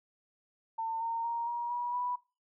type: tone with pitch steps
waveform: sine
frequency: 902 / 917.8 / 933.8 / 950.1 / 966.7 / 983.6 Hz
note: A5 / A#5 / A#5 / A#5 / B5 / B5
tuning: +43 / -27 / +3 / +33 / -37 / -7 cents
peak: -31 dBFS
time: 0.78-2.16 s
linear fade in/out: 10 ms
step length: 230 ms
effects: noise-tail reverb RT60 0.3 s tail -20 dB re dry